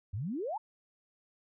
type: exponential sweep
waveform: sine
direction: up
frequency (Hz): 87.1 to 936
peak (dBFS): -33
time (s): 0.13-0.58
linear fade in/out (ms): 10
effects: none